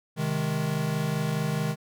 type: chord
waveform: square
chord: Ab major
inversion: first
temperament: equal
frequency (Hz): 130.81 / 155.56 / 207.7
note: C3 / Eb3 / Ab3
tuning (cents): 0 / 0 / 0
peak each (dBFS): -33 / -28 / -33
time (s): 0.16-1.76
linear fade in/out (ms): 50
effects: none